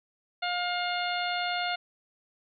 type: harmonic tone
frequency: 710 Hz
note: F5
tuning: 28 cents sharp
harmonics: 1 / 2 / 3 / 4 / 5 / 6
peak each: -31 / -34 / -36 / -37 / -38 / -39 dBFS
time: 0.42-1.76 s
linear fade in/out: 10 ms
effects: none